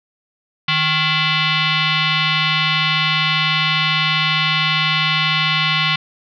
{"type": "tone with frequency modulation", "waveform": "sine", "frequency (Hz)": 466.2, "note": "A#4", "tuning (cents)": 0, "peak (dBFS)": -14, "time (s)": [0.68, 5.96], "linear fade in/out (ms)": 5, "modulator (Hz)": 622, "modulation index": 5.5, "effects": []}